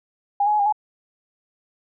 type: tone with pitch steps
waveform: sine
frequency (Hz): 810 / 839 / 844 / 807 / 848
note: G#5 / G#5 / G#5 / G#5 / G#5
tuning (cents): -43 / +17 / +28 / -50 / +36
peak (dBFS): -16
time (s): 0.4-0.725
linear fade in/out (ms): 5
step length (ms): 65
effects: none